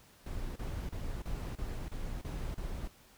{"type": "noise bursts", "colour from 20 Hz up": "brown", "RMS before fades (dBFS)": -38, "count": 8, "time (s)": [0.26, 2.877], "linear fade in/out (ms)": 5, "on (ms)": 300, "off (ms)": 31, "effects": ["pink hiss -61 dBFS RMS until 3.17 s"]}